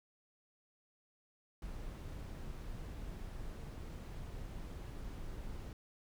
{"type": "noise", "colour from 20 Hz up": "brown", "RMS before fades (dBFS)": -45, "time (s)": [1.62, 5.73], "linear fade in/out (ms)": 2, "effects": []}